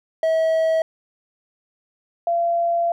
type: tone pair in turn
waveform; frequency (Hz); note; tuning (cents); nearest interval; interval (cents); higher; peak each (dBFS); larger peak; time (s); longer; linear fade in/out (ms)
triangle / sine; 645 / 683.5; E5 / F5; -38 / -37; minor second; 101; second; -14 / -17; first; 0.23-0.82 / 2.27-2.92; second; 2
effects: none